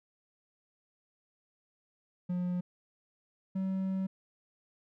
triangle tone pair in turn, 178.8 / 190.33 Hz, F3 / F#3, +41 / +49 cents, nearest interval minor second, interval 108 cents, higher second, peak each -28 dBFS, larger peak neither, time 2.29-2.61 / 3.55-4.07 s, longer second, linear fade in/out 10 ms, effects none

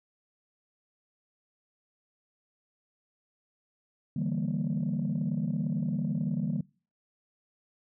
sine chord, E half-diminished seventh, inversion third, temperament equal, 146.83 / 164.81 / 196 / 233.1 Hz, D3 / E3 / G3 / Bb3, 0 / 0 / 0 / 0 cents, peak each -32 dBFS, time 4.16-6.61 s, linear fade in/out 5 ms, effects noise-tail reverb RT60 0.4 s tail -25 dB re dry + tanh soft clip ceiling -22 dBFS

